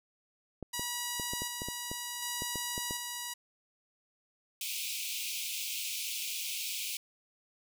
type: clicks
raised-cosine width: 2 ms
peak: -26 dBFS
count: 12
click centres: 0.627 / 0.795 / 1.198 / 1.335 / 1.42 / 1.619 / 1.686 / 1.915 / 2.421 / 2.557 / 2.779 / 2.909 s
type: tone with tremolo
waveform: 5% pulse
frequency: 967 Hz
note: B5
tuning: 37 cents flat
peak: -22 dBFS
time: 0.73-3.34 s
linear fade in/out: 10 ms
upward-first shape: square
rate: 0.67 Hz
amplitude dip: 30%
type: high-pass noise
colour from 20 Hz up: pink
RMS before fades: -37 dBFS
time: 4.61-6.97 s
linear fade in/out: 2 ms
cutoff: 2300 Hz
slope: 96 dB/octave
effects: none